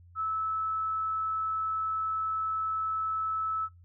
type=tone; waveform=sine; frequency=1305 Hz; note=E6; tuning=18 cents flat; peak=-28 dBFS; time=0.15-3.69 s; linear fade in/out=50 ms; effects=noise-tail reverb RT60 0.2 s tail -21 dB re dry + added 87 Hz sine -52 dBFS peak until 3.84 s